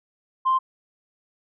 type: tone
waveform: sine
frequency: 1046.5 Hz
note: C6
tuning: in tune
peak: -16 dBFS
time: 0.45-0.59 s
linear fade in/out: 20 ms
effects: tanh soft clip ceiling -13 dBFS